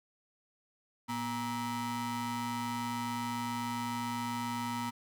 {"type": "ring-modulated tone", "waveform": "35% pulse", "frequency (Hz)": 352.9, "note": "F4", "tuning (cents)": 18, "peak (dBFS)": -29, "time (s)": [1.08, 4.91], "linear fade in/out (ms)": 20, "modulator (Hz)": 593, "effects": []}